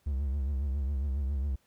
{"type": "tone with vibrato", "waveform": "triangle", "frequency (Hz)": 69, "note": "C#2", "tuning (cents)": -7, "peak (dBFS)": -26, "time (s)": [0.06, 1.56], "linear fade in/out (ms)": 10, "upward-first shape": "triangle", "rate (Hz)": 7.3, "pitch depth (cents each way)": 130, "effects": ["pink hiss -70 dBFS RMS until 1.66 s"]}